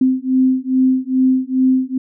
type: beating tone pair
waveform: sine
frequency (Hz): 258.2 / 260.6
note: C4 / C4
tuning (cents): -23 / -7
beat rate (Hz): 2.4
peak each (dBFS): -15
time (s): 0.01-1.98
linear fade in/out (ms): 5
effects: none